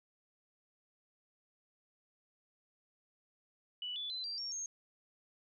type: tone with pitch steps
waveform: sine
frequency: 2960 / 3460 / 4043 / 4726 / 5524 / 6456 Hz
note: F#7 / A7 / B7 / D8 / F8 / G#8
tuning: 0 / -30 / +40 / +10 / -20 / -50 cents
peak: -38 dBFS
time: 3.82-4.66 s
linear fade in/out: 2 ms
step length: 140 ms
effects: none